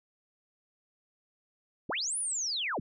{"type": "linear two-way sweep", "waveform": "sine", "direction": "up then down", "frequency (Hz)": [71.9, 10180, 71.9], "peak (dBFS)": -30, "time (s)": [1.89, 2.8], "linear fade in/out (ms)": 5, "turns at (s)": 2.18, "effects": []}